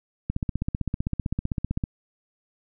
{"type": "click train", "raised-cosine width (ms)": 5, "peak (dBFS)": -13, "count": 25, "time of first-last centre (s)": [0.3, 1.838], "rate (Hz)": 15.6, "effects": []}